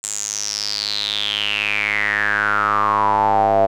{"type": "tone with band-pass filter sweep", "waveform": "square", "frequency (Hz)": 51.91, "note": "G#1", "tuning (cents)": 0, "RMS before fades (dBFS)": -19, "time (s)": [0.03, 3.67], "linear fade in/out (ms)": 20, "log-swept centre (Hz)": [7700, 650], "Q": 8.5, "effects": []}